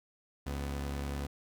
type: tone pair together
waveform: sawtooth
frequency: 70.23 / 250 Hz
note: C#2 / B3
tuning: +23 / +21 cents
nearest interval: octave + minor seventh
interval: 2198 cents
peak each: -31 / -40 dBFS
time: 0.46-1.27 s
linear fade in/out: 10 ms
effects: none